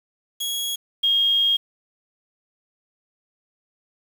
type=tone pair in turn; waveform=sawtooth / sine; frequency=3322 / 3250 Hz; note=G#7 / G#7; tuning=0 / -38 cents; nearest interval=unison; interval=38 cents; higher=first; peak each=-21 / -16 dBFS; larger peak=second; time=0.4-0.76 / 1.03-1.57 s; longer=second; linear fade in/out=10 ms; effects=7-bit